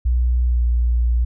sine tone with pitch glide, 61 to 59.43 Hz, B1 to A#1, -21 to +34 cents, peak -14 dBFS, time 0.05-1.25 s, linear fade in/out 10 ms, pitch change -45 cents, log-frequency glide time 0.46-0.64 s, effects none

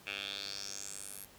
10% pulse tone with band-pass filter sweep, 99.5 Hz, G2, 26 cents sharp, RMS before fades -43 dBFS, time 0.06-1.26 s, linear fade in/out 20 ms, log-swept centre 2600 to 12000 Hz, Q 4.1, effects pink hiss -58 dBFS RMS until 1.38 s + high-pass 60 Hz 12 dB/octave

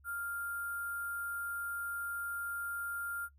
sine tone with sample-and-hold, 1396.9 Hz, F6, in tune, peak -36 dBFS, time 0.04-3.29 s, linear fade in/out 50 ms, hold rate 11025 Hz, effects noise-tail reverb RT60 0.1 s tail -17 dB re dry + added 70 Hz sine -60 dBFS peak until 3.38 s

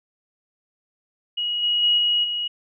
sine tone with level steps, 2900 Hz, F#7, 35 cents flat, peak -22 / -18 / -15 / -17 / -23 dBFS, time 1.37-2.48 s, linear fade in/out 10 ms, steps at 1.62 / 1.82 / 1.97 / 2.23 s, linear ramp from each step 20 ms, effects none

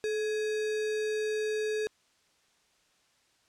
sine tone with sample-and-hold, 430.3 Hz, A4, 39 cents flat, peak -28 dBFS, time 0.04-1.87 s, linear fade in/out 0 ms, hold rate 2100 Hz, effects white hiss -68 dBFS RMS until 3.48 s + low-pass 7000 Hz 12 dB/octave

